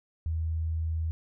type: tone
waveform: sine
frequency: 80.7 Hz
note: E2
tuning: 36 cents flat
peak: -27 dBFS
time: 0.26-1.11 s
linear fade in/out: 0 ms
effects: none